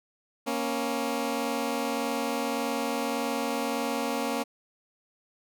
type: tone pair together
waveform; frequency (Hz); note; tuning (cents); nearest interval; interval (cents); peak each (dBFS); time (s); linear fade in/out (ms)
15% pulse; 235.1 / 276.8; A#3 / C#4; +15 / -2; minor third; 283; -24; 0.46-4.44; 20
effects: none